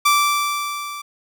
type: tone with level ramp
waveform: sawtooth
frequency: 1168 Hz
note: D6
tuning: 10 cents flat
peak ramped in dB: -8 to -26 dBFS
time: 0.05-1.02 s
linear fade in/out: 10 ms
effects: none